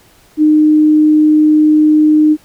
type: tone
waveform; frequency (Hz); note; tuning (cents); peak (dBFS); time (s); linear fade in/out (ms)
sine; 305.8; D#4; -30; -5; 0.37-2.37; 50
effects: pink hiss -47 dBFS RMS until 2.44 s